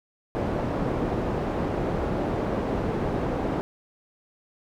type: low-pass noise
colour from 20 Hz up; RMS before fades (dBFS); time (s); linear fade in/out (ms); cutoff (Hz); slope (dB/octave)
white; -27; 0.35-3.61; 0; 520; 12
effects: none